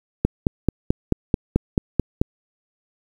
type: click train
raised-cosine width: 3 ms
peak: -3 dBFS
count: 10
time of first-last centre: 0.25-2.215 s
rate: 4.58 Hz
effects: 7-bit